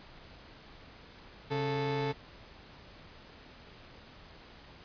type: tone pair together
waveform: 30% pulse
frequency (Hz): 136.88 / 440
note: C#3 / A4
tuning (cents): -22 / 0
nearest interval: octave + minor sixth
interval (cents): 2022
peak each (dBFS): -31 / -30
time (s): 1.5-2.13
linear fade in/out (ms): 20
effects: pink hiss -53 dBFS RMS until 4.84 s + resampled to 11025 Hz